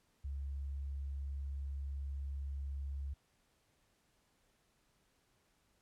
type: tone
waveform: sine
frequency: 69.3 Hz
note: C#2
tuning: in tune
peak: -38 dBFS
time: 0.24-3.14 s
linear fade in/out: 10 ms
effects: pink hiss -75 dBFS RMS until 5.81 s + low-pass 12000 Hz 12 dB/octave